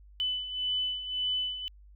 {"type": "beating tone pair", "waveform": "sine", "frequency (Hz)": [3000, 3001.8], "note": ["F#7", "F#7"], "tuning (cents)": [23, 24], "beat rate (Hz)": 1.8, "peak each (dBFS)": [-36, -30], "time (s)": [0.2, 1.68], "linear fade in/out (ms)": 0, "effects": ["added 50 Hz sine -51 dBFS peak until 1.95 s"]}